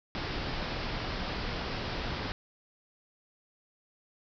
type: low-pass noise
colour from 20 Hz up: pink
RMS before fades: -35 dBFS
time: 0.15-2.32 s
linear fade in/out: 0 ms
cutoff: 5300 Hz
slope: 96 dB/octave
effects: none